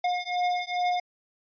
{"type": "beating tone pair", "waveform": "square", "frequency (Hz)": [715, 717.4], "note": ["F5", "F5"], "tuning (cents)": [41, 46], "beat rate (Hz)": 2.4, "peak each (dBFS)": [-29, -29], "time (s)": [0.04, 1], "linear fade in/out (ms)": 5, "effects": ["resampled to 11025 Hz"]}